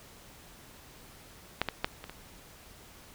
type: clicks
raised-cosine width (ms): 0.3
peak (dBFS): -10 / -14 / -11 / -25 / -25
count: 5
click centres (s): 1.616 / 1.687 / 1.845 / 2.041 / 2.096
effects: pink hiss -53 dBFS RMS until 3.14 s